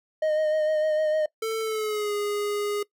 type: tone with vibrato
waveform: triangle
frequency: 618 Hz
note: D#5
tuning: 12 cents flat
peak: -19 dBFS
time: 0.22-1.26 s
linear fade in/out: 5 ms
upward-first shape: sine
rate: 6.6 Hz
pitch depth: 23 cents each way
type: tone with pitch glide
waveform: square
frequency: 444.8 to 412.6 Hz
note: A4 to G#4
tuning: +19 to -11 cents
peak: -26 dBFS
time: 1.42-2.83 s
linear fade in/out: 5 ms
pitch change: -130 cents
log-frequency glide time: 1.6-2.13 s
effects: noise-tail reverb RT60 0.1 s tail -21 dB re dry